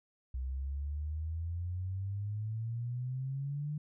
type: exponential sweep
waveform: sine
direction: up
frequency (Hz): 63 to 151.6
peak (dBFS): -34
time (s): 0.34-3.78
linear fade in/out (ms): 5
effects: none